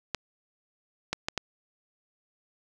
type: clicks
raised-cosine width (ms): 0.2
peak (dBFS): -11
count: 4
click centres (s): 0.147 / 1.13 / 1.285 / 1.377
effects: none